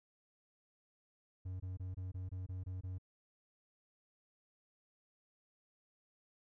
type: tone bursts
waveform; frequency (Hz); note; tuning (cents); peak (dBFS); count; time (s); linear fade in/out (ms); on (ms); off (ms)
triangle; 92.5; F#2; 0; -38; 9; 1.45-2.984; 10; 150; 23
effects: none